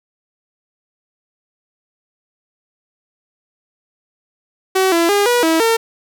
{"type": "tone with pitch steps", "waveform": "sawtooth", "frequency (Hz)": [378.7, 336.7, 406.3, 484.8, 324.3, 454.9], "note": ["F#4", "E4", "G#4", "B4", "E4", "A#4"], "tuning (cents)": [40, 37, -38, -32, -28, -42], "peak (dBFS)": -8, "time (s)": [4.75, 5.77], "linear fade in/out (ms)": 10, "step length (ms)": 170, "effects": []}